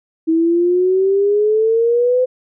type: exponential sweep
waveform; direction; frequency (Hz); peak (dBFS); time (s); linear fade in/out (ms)
sine; up; 320.4 to 512; -11; 0.27-2.26; 20
effects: none